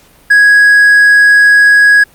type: tone with hard clipping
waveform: triangle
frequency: 1661.2 Hz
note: G#6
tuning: in tune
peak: -3 dBFS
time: 0.3-2.04 s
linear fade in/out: 10 ms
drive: 5 dB
effects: pink hiss -44 dBFS RMS until 2.14 s + Opus 48 kbps